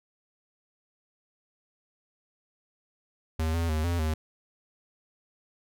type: tone with pitch steps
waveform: square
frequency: 79.8 / 83.7 / 77.9 / 86.1 / 78.4 Hz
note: D#2 / E2 / D#2 / F2 / D#2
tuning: +44 / +27 / +3 / -24 / +14 cents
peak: -26 dBFS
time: 3.39-4.14 s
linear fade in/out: 5 ms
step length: 150 ms
effects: none